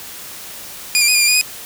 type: tone with pitch steps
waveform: 15% pulse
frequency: 2449 / 2374 / 2489 / 2419 / 2387 / 2460 / 2494 Hz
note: D#7 / D7 / D#7 / D#7 / D7 / D#7 / D#7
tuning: -28 / +18 / 0 / -49 / +28 / -20 / +3 cents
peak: -4 dBFS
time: 0.95-1.412 s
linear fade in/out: 0 ms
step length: 66 ms
effects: white hiss -33 dBFS RMS until 1.65 s

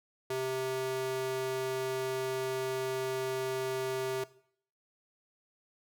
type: tone with high-pass filter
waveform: square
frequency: 130.81 Hz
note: C3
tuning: in tune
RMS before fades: -34 dBFS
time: 0.3-4.24 s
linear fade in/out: 5 ms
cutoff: 350 Hz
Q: 1.6
effects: noise-tail reverb RT60 0.6 s tail -18 dB re dry

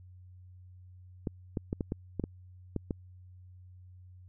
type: clicks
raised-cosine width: 3 ms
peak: -19 dBFS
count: 9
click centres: 1.272 / 1.572 / 1.729 / 1.808 / 1.921 / 2.197 / 2.239 / 2.763 / 2.908 s
effects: added 91 Hz sine -50 dBFS peak until 4.28 s

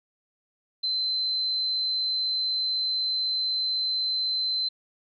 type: tone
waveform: sine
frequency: 4074 Hz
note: C8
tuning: 47 cents flat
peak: -24 dBFS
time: 0.83-4.69 s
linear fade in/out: 10 ms
effects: none

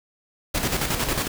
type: noise with tremolo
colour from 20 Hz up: pink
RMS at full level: -23 dBFS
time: 0.54-1.28 s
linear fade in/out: 10 ms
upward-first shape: square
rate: 11 Hz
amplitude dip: 50%
effects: none

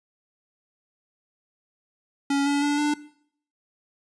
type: tone with pitch steps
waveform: square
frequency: 280 / 285.1 / 290.2 / 295.5 Hz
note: C#4 / C#4 / D4 / D4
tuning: +18 / +49 / -21 / +11 cents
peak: -21 dBFS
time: 2.3-2.94 s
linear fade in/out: 5 ms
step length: 160 ms
effects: noise-tail reverb RT60 0.6 s tail -18 dB re dry + resampled to 22050 Hz

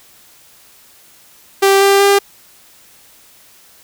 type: tone with pitch steps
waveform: sawtooth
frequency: 392 / 395.9 / 399.8 Hz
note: G4 / G4 / G4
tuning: 0 / +17 / +34 cents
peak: -4 dBFS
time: 1.62-2.19 s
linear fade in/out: 10 ms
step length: 190 ms
effects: white hiss -46 dBFS RMS until 3.83 s

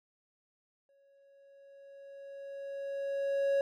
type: tone with exponential growth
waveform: triangle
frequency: 554.4 Hz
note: C#5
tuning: in tune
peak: -23 dBFS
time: 0.89-3.61 s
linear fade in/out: 1 ms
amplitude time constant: 590 ms
effects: none

